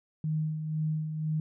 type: tone with tremolo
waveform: sine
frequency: 155.56 Hz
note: D#3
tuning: in tune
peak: -26 dBFS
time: 0.24-1.4 s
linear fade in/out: 2 ms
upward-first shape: sine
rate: 2 Hz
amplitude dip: 50%
effects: none